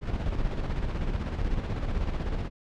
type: noise with tremolo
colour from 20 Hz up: brown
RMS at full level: -27 dBFS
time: 0.01-2.5 s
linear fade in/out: 50 ms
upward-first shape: square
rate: 16 Hz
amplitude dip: 45%
effects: low-pass 4000 Hz 12 dB/octave